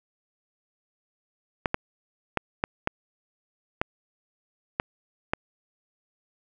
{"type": "clicks", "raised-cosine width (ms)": 0.5, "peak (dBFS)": -8, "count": 8, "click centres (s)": [1.658, 1.744, 2.373, 2.639, 2.874, 3.815, 4.799, 5.335], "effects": []}